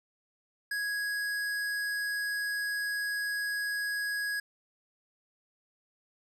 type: tone with tanh clipping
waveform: sine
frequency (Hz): 1661.2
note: G#6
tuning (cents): 0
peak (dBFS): -32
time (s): 0.71-4.4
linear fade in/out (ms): 5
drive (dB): 18
effects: none